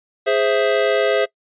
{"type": "chord", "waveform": "square", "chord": "Ab augmented", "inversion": "none", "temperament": "equal", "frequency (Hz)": [415.3, 523.3, 659.3], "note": ["Ab4", "C5", "E5"], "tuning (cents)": [0, 0, 0], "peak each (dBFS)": -20, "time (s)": [0.26, 1.26], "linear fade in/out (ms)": 20, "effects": ["noise-tail reverb RT60 0.1 s tail -22 dB re dry", "resampled to 8000 Hz"]}